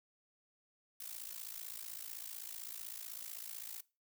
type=noise with amplitude modulation; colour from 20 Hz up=blue; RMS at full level=-43 dBFS; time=1-3.81 s; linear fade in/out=5 ms; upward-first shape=sine; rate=55.8 Hz; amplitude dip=85%; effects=noise-tail reverb RT60 0.3 s tail -21 dB re dry